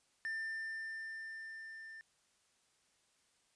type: tone with level ramp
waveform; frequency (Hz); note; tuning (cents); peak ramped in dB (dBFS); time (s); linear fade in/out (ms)
triangle; 1790; A6; +29; -35 to -47; 0.25-2.01; 0
effects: white hiss -74 dBFS RMS until 3.55 s + resampled to 22050 Hz